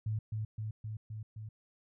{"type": "tone with echo", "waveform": "sine", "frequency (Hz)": 108.4, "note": "A2", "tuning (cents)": -25, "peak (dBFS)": -31, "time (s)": [0.06, 0.19], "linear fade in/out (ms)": 5, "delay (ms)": 260, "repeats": 5, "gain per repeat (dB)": -2, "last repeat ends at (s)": 1.49, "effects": []}